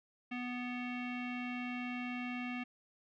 square tone with low-pass filter, 246.9 Hz, B3, in tune, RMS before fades -40 dBFS, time 0.31-2.64 s, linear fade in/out 10 ms, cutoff 2500 Hz, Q 6.7, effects none

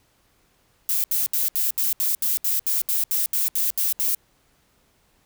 violet noise bursts, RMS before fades -22 dBFS, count 15, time 0.89-4.148 s, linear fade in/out 0 ms, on 150 ms, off 72 ms, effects pink hiss -63 dBFS RMS until 5.25 s

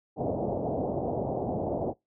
white low-pass noise, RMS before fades -30 dBFS, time 0.16-1.94 s, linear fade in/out 50 ms, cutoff 750 Hz, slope 48 dB/octave, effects noise-tail reverb RT60 0.2 s tail -25 dB re dry + high-pass 80 Hz 12 dB/octave

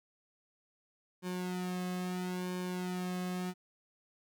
sawtooth tone with flanger, 181.5 Hz, F#3, 33 cents flat, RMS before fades -37 dBFS, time 1.22-3.54 s, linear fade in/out 50 ms, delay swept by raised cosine 1.5 to 2.13 ms, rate 0.75 Hz, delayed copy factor -0.85, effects none

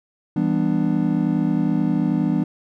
triangle chord, E minor seventh, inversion none, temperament just, 164.81 / 197.78 / 247.2 / 296.7 Hz, E3 / G3 / B3 / D4, 0 / +16 / +2 / +18 cents, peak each -21 dBFS, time 0.36-2.44 s, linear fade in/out 5 ms, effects none

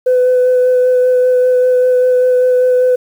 sine tone with vibrato, 503 Hz, B4, 32 cents sharp, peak -6 dBFS, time 0.06-2.96 s, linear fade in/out 10 ms, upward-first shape sine, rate 5.1 Hz, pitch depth 12 cents each way, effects tanh soft clip ceiling -5 dBFS + 7-bit

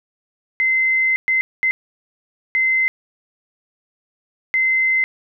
sine tone bursts at uneven times, 2064 Hz, C7, 24 cents flat, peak -14 dBFS, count 5, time 0.6-1.16 / 1.28-1.41 / 1.63-1.71 / 2.55-2.88 / 4.54-5.04 s, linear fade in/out 0 ms, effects none

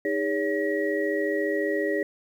sine tone cluster, 313.2 / 407.6 / 564 / 1908 Hz, D#4 / G#4 / C#5 / A#6, +11 / -32 / +30 / +40 cents, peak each -29 / -27 / -29 / -31 dBFS, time 0.05-2.03 s, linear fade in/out 2 ms, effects 9-bit

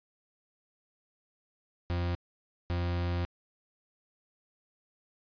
40% pulse tone bursts at uneven times, 87.31 Hz, F2, in tune, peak -28 dBFS, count 2, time 1.9-2.15 / 2.7-3.25 s, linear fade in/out 0 ms, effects resampled to 11025 Hz

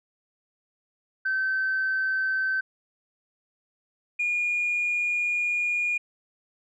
sine tone pair in turn, 1541 / 2432 Hz, G6 / D#7, -30 / -40 cents, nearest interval minor sixth, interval 790 cents, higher second, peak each -22 dBFS, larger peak neither, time 1.25-2.61 / 4.19-5.98 s, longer second, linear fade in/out 10 ms, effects tanh soft clip ceiling -19 dBFS

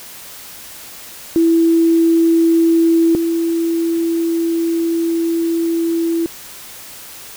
sine tone pair in turn, 331 / 333.1 Hz, E4 / E4, +7 / +18 cents, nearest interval unison, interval 11 cents, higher second, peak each -9 / -14 dBFS, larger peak first, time 1.36-3.15 / 3.15-6.26 s, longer second, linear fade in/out 0 ms, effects white hiss -35 dBFS RMS until 7.36 s

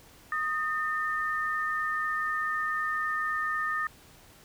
sine tone pair together, 1242.5 / 1806 Hz, D#6 / A6, -3 / +45 cents, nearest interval tritone, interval 648 cents, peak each -30 / -30 dBFS, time 0.32-3.87 s, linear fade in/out 2 ms, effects pink hiss -55 dBFS RMS until 4.44 s

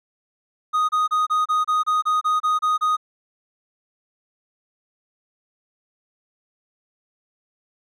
triangle tone bursts, 1244.5 Hz, D#6, in tune, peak -15 dBFS, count 12, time 0.73-2.969 s, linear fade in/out 20 ms, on 160 ms, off 29 ms, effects none

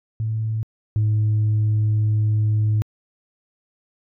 sine tone pair in turn, 110.4 / 107.07 Hz, A2 / A2, +6 / -47 cents, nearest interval minor second, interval 53 cents, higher first, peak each -20 / -14 dBFS, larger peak second, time 0.2-0.63 / 0.96-2.82 s, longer second, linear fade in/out 0 ms, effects tanh soft clip ceiling -14 dBFS

